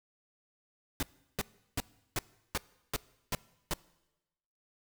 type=noise bursts; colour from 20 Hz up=pink; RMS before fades=-32 dBFS; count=8; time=1-3.736 s; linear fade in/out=0 ms; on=27 ms; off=360 ms; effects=noise-tail reverb RT60 1.0 s tail -22 dB re dry